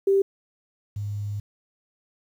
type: tone pair in turn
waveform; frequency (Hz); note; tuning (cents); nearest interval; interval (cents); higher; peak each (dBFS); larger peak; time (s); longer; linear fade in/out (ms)
sine; 392 / 102.81; G4 / G#2; 0 / -17; octave + major seventh; 2317; first; -16 / -27; first; 0.07-0.22 / 0.96-1.4; second; 5
effects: 9-bit